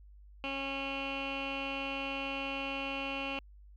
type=tone with low-pass filter; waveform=15% pulse; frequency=273.5 Hz; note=C#4; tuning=23 cents flat; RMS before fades=-37 dBFS; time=0.44-3.39 s; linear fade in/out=0 ms; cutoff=2800 Hz; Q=5.5; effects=added 50 Hz sine -52 dBFS peak until 3.76 s